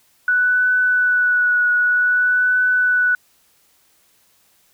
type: tone with vibrato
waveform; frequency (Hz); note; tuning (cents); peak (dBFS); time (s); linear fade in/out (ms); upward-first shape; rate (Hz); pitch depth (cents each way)
sine; 1480; F#6; 0; -13; 0.28-3.15; 2; triangle; 0.53; 23
effects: white hiss -58 dBFS RMS until 4.73 s